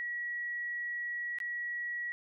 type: tone with dropouts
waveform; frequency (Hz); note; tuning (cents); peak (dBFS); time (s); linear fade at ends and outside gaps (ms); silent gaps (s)
sine; 1922; B6; -48; -34; 0-2.12; 0; 1.386-1.402
effects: none